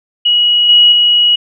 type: tone with level steps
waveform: sine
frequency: 2910 Hz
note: F#7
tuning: 29 cents flat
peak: -7 / -3 / -6 dBFS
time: 0.25-1.36 s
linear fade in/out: 10 ms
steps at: 0.69 / 0.92 s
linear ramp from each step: 2 ms
effects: none